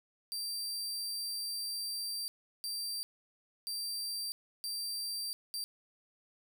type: tone bursts at uneven times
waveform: sawtooth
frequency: 4699 Hz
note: D8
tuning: in tune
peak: -33 dBFS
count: 5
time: 0.32-2.28 / 2.64-3.03 / 3.67-4.32 / 4.64-5.33 / 5.54-5.64 s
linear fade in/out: 0 ms
effects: none